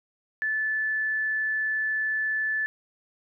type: tone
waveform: sine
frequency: 1743 Hz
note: A6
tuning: 17 cents flat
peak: -24 dBFS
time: 0.42-2.66 s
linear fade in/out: 0 ms
effects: none